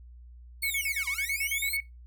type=linear two-way sweep; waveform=5% pulse; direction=down then up; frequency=4449 to 932.3 to 4449 Hz; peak=-25 dBFS; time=0.62-1.77 s; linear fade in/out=5 ms; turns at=1.08 s
type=tone bursts; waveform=sine; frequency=2214 Hz; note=C#7; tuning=3 cents flat; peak=-27 dBFS; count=11; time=0.63-1.804 s; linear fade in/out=5 ms; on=74 ms; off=36 ms
effects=noise-tail reverb RT60 0.2 s tail -20 dB re dry + added 60 Hz sine -46 dBFS peak until 2.06 s